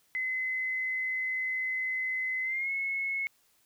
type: tone with pitch glide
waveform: sine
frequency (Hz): 2039 to 2185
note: C7 to C#7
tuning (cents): -45 to -26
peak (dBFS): -29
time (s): 0.15-3.27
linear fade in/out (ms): 0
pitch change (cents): +119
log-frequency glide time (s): 2.43-2.71
effects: white hiss -68 dBFS RMS until 3.65 s